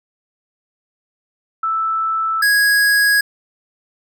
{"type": "tone pair in turn", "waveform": ["sine", "square"], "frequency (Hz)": [1318.5, 1657.7], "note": ["E6", "G#6"], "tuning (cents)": [0, -4], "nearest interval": "major third", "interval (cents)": 396, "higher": "second", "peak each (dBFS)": [-16, -12], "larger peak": "second", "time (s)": [[1.63, 2.42], [2.42, 3.21]], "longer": "neither", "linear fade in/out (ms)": 5, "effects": []}